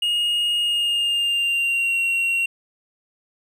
triangle tone with pitch glide, 2862 to 2744 Hz, F7 to F7, +42 to -31 cents, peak -17 dBFS, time 0.02-2.46 s, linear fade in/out 5 ms, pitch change -73 cents, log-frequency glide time 0.61-1.98 s, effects none

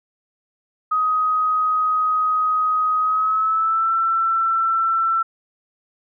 sine tone with pitch glide, 1257 to 1339.5 Hz, D#6 to E6, +17 to +27 cents, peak -16 dBFS, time 0.91-5.23 s, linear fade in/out 10 ms, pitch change +110 cents, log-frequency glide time 3-3.93 s, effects none

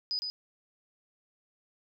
sine tone with echo, 4978 Hz, D#8, in tune, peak -29 dBFS, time 0.11-0.19 s, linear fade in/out 0 ms, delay 110 ms, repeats 1, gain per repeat -4 dB, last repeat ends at 0.3 s, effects none

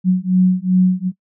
sine beating tone pair, 182.7 / 185.3 Hz, F#3 / F#3, -22 / +3 cents, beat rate 2.6 Hz, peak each -14 dBFS, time 0.04-1.12 s, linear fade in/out 50 ms, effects noise-tail reverb RT60 0.1 s tail -21 dB re dry

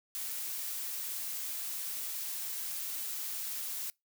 blue noise, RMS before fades -38 dBFS, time 0.15-3.9 s, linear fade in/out 0 ms, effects noise-tail reverb RT60 0.2 s tail -25 dB re dry

